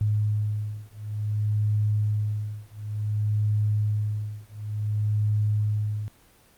sine beating tone pair, 105.3 / 105.86 Hz, G#2 / G#2, +24 / +34 cents, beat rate 0.56 Hz, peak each -26 dBFS, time 0.01-6.08 s, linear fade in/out 0 ms, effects pink hiss -57 dBFS RMS until 6.57 s + Opus 24 kbps

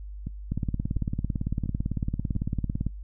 two click trains, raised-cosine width 5 ms, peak -15 / -20 dBFS, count 43 / 4, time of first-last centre 0.52-2.866 / 0.27-2.353 s, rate 17.9 / 1.44 Hz, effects noise-tail reverb RT60 0.1 s tail -21 dB re dry + added 50 Hz sine -36 dBFS peak until 3.03 s

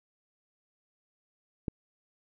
click, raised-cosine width 3 ms, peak -18 dBFS, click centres 1.682 s, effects none

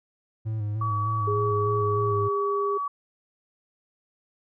triangle tone with vibrato, 107.2 Hz, A2, 45 cents flat, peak -24 dBFS, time 0.45-2.29 s, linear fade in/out 20 ms, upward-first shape square, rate 3.3 Hz, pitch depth 42 cents each way
sine tone, 1137 Hz, C#6, 44 cents sharp, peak -26 dBFS, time 0.81-2.88 s, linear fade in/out 5 ms
sine tone with pitch glide, 414.4 to 404.2 Hz, G#4 to G#4, -4 to -47 cents, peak -25 dBFS, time 1.27-2.78 s, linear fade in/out 10 ms, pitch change -43 cents, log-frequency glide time 1.9-2.22 s
effects none

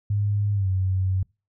sine tone with pitch glide, 102.6 to 94.08 Hz, G#2 to F#2, -21 to +29 cents, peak -20 dBFS, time 0.1-1.23 s, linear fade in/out 5 ms, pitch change -150 cents, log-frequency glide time 0.53-0.69 s, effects noise-tail reverb RT60 0.3 s tail -26 dB re dry

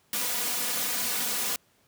white noise with comb filter, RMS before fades -29 dBFS, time 0.13-1.56 s, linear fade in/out 2 ms, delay 4.1 ms, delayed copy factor +0.8, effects pink hiss -65 dBFS RMS until 1.87 s + high-pass 100 Hz 12 dB/octave

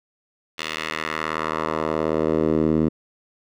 10% pulse tone with band-pass filter sweep, 78.7 Hz, D#2, 20 cents sharp, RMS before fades -23 dBFS, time 0.58-2.89 s, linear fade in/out 10 ms, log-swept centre 3100 to 250 Hz, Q 1.3, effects none

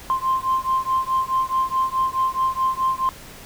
sine beating tone pair, 1046.5 / 1051.2 Hz, C6 / C6, 0 / +8 cents, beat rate 4.7 Hz, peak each -21 dBFS, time 0.1-3.09 s, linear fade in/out 0 ms, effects tanh soft clip ceiling -12 dBFS + pink hiss -41 dBFS RMS until 3.45 s

